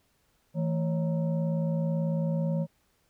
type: tone with frequency modulation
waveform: sine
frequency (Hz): 163.4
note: E3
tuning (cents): -15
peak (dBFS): -25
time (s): 0.54-2.67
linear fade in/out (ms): 50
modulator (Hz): 385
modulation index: 0.71
effects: pink hiss -70 dBFS RMS until 3.09 s